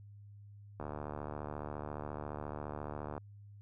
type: click train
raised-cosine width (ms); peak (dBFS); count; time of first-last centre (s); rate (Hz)
1; -27; 178; 0.8-3.179; 74.4
effects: added 102 Hz sine -51 dBFS peak until 3.61 s